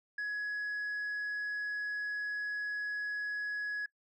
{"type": "tone", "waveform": "sine", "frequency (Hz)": 1679, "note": "G#6", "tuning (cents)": 18, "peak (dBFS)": -31, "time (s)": [0.18, 3.86], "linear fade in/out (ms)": 5, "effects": ["noise-tail reverb RT60 0.1 s tail -24 dB re dry", "tanh soft clip ceiling -33 dBFS"]}